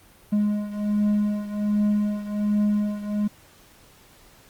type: beating tone pair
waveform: triangle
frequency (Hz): 207.7 / 209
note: G#3 / G#3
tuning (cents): 0 / +11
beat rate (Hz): 1.3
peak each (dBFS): -20 / -24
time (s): 0.32-3.28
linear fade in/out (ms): 10
effects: pink hiss -53 dBFS RMS until 4.49 s + Opus 32 kbps